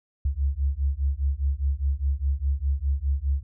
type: beating tone pair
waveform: sine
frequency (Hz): 67 / 71.9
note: C2 / D2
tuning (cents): +42 / -36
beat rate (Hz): 4.9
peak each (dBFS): -25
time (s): 0.25-3.43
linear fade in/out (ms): 5
effects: none